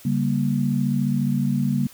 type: chord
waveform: sine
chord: G diminished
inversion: second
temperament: just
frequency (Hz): 141.12 / 196 / 235.2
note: Db3 / G3 / Bb3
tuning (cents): +31 / 0 / +16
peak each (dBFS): -23 / -24 / -23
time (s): 0.05-1.87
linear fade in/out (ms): 5
effects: white hiss -47 dBFS RMS until 1.93 s